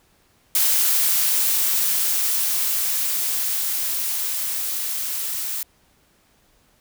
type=noise with level ramp; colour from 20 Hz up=blue; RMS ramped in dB=-18 to -27 dBFS; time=0.55-5.63 s; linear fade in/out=2 ms; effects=pink hiss -60 dBFS RMS until 6.8 s